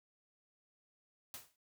white noise with exponential decay, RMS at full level -44 dBFS, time 1.34-1.56 s, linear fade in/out 1 ms, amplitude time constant 46 ms, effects noise-tail reverb RT60 0.1 s tail -19 dB re dry

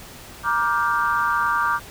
sine chord, G minor seventh, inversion first, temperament just, 940.8 / 1176 / 1411.2 / 1568 Hz, Bb5 / D6 / F6 / G6, +16 / +2 / +18 / 0 cents, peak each -25 / -21 / -25 / -26 dBFS, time 0.43-1.8 s, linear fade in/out 50 ms, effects pink hiss -41 dBFS RMS until 1.9 s

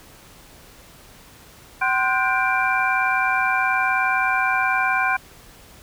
sine tone cluster, 762 / 1042 / 1454 / 1573 / 2363 Hz, G5 / C6 / F#6 / G6 / D7, -49 / -7 / -31 / +6 / +10 cents, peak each -24 dBFS, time 1.81-5.17 s, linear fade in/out 10 ms, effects pink hiss -47 dBFS RMS until 5.82 s

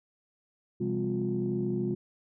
sine tone cluster, 130.4 / 171.1 / 199.9 / 253 / 355.8 Hz, C3 / F3 / G3 / B3 / F4, -5 / -35 / +34 / +42 / +32 cents, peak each -34 / -39 / -31 / -37 / -31 dBFS, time 0.8-1.95 s, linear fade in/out 10 ms, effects tanh soft clip ceiling -19 dBFS

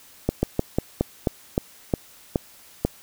slowing click train, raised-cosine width 2 ms, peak -6 dBFS, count 10, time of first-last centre 0.29-2.85 s, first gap 140 ms, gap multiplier 1.17, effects white hiss -50 dBFS RMS until 3.02 s

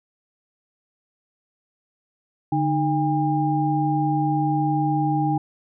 sine tone cluster, 147.2 / 308.2 / 806 Hz, D3 / D#4 / G5, +4 / -16 / +48 cents, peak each -23 dBFS, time 2.52-5.38 s, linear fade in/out 5 ms, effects none

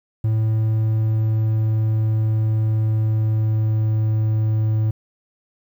triangle tone with pitch glide, 110 to 109.05 Hz, A2 to A2, 0 to -15 cents, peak -14 dBFS, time 0.24-4.91 s, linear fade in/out 5 ms, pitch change -15 cents, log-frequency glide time 0.45-3.89 s, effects 9-bit

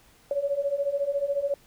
sine beating tone pair, 554.4 / 568.4 Hz, C#5 / C#5, 0 / +43 cents, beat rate 14 Hz, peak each -29 / -26 dBFS, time 0.31-1.54 s, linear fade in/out 2 ms, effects pink hiss -58 dBFS RMS until 1.66 s

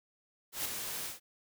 white noise with ADSR envelope, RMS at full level -33 dBFS, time 0.52-1.2 s, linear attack 130 ms, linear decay 9 ms, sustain -6 dB, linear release 140 ms, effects none

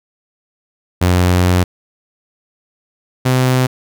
sawtooth tone pair in turn, 89.9 / 128.28 Hz, F#2 / C3, -49 / -34 cents, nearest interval tritone, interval 615 cents, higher second, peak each -6 / -7 dBFS, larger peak first, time 1.01-1.64 / 3.25-3.67 s, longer first, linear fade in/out 10 ms, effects none

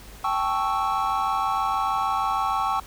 triangle chord, A dominant seventh, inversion third, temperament equal with one note detuned, 784 / 870.4 / 1108.7 / 1318.5 Hz, G5 / A5 / C#6 / E6, 0 / -19 / 0 / 0 cents, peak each -25 / -27 / -24 / -27 dBFS, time 0.24-2.8 s, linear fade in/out 5 ms, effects added 50 Hz sine -46 dBFS peak until 2.86 s + pink hiss -46 dBFS RMS until 2.86 s

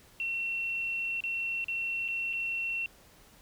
sine tone with dropouts, 2717 Hz, F7, 48 cents flat, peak -30 dBFS, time 0.2-2.86 s, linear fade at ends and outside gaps 1 ms, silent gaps 1.205-1.238 / 1.643-1.683 / 2.08-2.085 / 2.33-2.334 s, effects pink hiss -58 dBFS RMS until 3.41 s

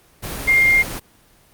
sine tone in noise, 2116 Hz, C7, 19 cents sharp, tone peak -11 dBFS, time 0.47-0.83 s, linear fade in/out 20 ms, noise pink, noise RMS -28 dBFS, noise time 0.22-1 s, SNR +14 dB, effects pink hiss -53 dBFS RMS until 1.53 s + Opus 24 kbps

